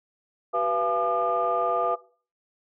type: tone cluster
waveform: sine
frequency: 380.9 / 491.6 / 682 / 845 / 1206 Hz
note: G4 / B4 / F5 / G#5 / D6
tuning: -50 / -8 / -41 / +30 / +46 cents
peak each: -33 / -28 / -26 / -34 / -26 dBFS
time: 0.53-1.96 s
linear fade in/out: 20 ms
effects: noise-tail reverb RT60 0.4 s tail -18 dB re dry + tanh soft clip ceiling -13 dBFS